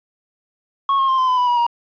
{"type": "tone with pitch steps", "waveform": "triangle", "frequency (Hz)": [1100, 1076.7, 1054, 1031.7, 1009.9, 988.5, 967.6, 947.2], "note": ["C#6", "C6", "C6", "C6", "B5", "B5", "B5", "A#5"], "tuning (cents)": [-14, 49, 12, -25, 38, 1, -36, 27], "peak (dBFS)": -12, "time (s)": [0.89, 1.666], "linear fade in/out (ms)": 2, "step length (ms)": 97, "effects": ["resampled to 11025 Hz", "8-bit"]}